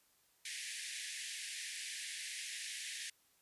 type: band-pass noise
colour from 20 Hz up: pink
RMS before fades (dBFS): -45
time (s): 0.45-3.1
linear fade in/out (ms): 5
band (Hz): 1700 to 11000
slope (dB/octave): 96
effects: white hiss -72 dBFS RMS until 3.41 s + resampled to 32000 Hz